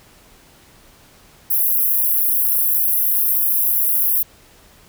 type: high-pass noise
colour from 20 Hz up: pink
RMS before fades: -17 dBFS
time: 1.5-4.23 s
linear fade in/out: 10 ms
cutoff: 11000 Hz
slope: 96 dB/octave
effects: pink hiss -49 dBFS RMS until 4.88 s